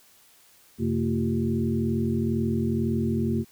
sine tone cluster, 92.2 / 133.8 / 226.2 / 342.9 / 385.1 Hz, F#2 / C3 / A3 / F4 / G4, -6 / +39 / +48 / -32 / -31 cents, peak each -30 / -30 / -25 / -32 / -33 dBFS, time 0.78-3.45 s, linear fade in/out 50 ms, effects white hiss -57 dBFS RMS until 3.51 s

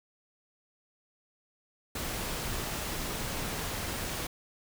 pink noise, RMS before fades -35 dBFS, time 1.95-4.27 s, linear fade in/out 5 ms, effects none

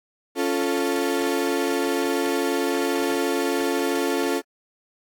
35% pulse chord, Db augmented, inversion none, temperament equal, 277.2 / 349.2 / 440 Hz, Db4 / F4 / A4, 0 / 0 / 0 cents, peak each -24 dBFS, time 0.35-4.42 s, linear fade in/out 50 ms, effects AAC 64 kbps

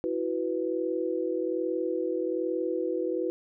sine chord, E suspended second, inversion none, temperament just, 329.6 / 370.8 / 494.4 Hz, E4 / F#4 / B4, 0 / +4 / +2 cents, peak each -31 dBFS, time 0.04-3.3 s, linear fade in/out 0 ms, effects none

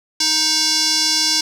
square tone with band-pass filter, 313.4 Hz, D#4, 13 cents sharp, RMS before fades -17 dBFS, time 0.2-1.41 s, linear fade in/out 5 ms, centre 5300 Hz, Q 3.9, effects 7-bit

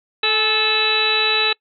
harmonic tone with a mistuned harmonic, 435.6 Hz, A4, 17 cents flat, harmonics 1 / 2 / 3 / 4 / 5 / 6 / 7 / 8 / 9, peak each -25 / -28 / -26 / -26 / -31 / -20 / -29 / -30 / -19 dBFS, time 0.23-1.53 s, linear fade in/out 5 ms, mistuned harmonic 2, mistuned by -41 cents, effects noise-tail reverb RT60 0.1 s tail -24 dB re dry

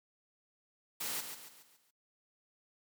white noise with echo, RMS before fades -38 dBFS, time 1-1.21 s, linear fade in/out 10 ms, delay 140 ms, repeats 5, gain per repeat -7 dB, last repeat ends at 1.91 s, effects noise-tail reverb RT60 0.1 s tail -20 dB re dry + high-pass 150 Hz 12 dB/octave

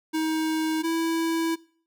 square tone pair in turn, 316.4 / 328.7 Hz, D#4 / E4, +29 / -5 cents, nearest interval minor second, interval 66 cents, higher second, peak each -24 dBFS, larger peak neither, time 0.13-0.83 / 0.83-1.56 s, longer second, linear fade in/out 20 ms, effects noise-tail reverb RT60 0.5 s tail -22 dB re dry

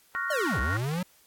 sine chord, Gb major seventh, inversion second, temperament equal, 1108.7 / 1396.9 / 1480 / 1864.7 Hz, Db6 / F6 / Gb6 / Bb6, 0 / 0 / 0 / 0 cents, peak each -35 / -32 / -35 / -33 dBFS, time 0.15-0.77 s, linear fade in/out 0 ms
square linear two-way sweep, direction down then up, 639 to 58.2 to 188.6 Hz, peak -28 dBFS, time 0.3-1.03 s, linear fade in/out 5 ms, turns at 0.6 s
effects white hiss -61 dBFS RMS until 1.26 s + AAC 64 kbps

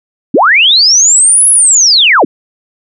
sine linear two-way sweep, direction up then down, 187.7 to 10760 to 187.7 Hz, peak -3 dBFS, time 0.34-2.25 s, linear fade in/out 5 ms, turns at 1.49 s, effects none

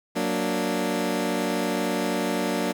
20% pulse chord, Gb augmented, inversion none, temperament equal, 185 / 233.1 / 293.7 Hz, Gb3 / Bb3 / D4, 0 / 0 / 0 cents, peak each -24 / -23 / -23 dBFS, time 0.15-2.73 s, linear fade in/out 20 ms, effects none

